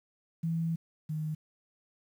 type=tone pair in turn; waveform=sine; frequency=164.81 / 154.86 Hz; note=E3 / D#3; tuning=0 / -8 cents; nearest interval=minor second; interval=108 cents; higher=first; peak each=-28 / -31 dBFS; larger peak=first; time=0.43-0.76 / 1.09-1.35 s; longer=first; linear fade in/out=10 ms; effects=10-bit